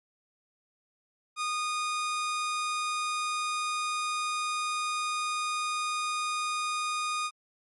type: tone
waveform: sawtooth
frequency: 1230 Hz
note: D#6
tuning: 20 cents flat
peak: -25 dBFS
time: 1.36-7.31 s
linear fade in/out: 50 ms
effects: MP3 48 kbps